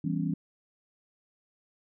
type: chord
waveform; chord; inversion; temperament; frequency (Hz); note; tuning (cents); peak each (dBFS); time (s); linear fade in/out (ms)
sine; C# half-diminished seventh; first; equal; 164.81 / 196 / 246.9 / 277.2; E3 / G3 / B3 / C#4; 0 / 0 / 0 / 0; -30 / -34 / -36 / -33; 0.04-0.34; 5
effects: none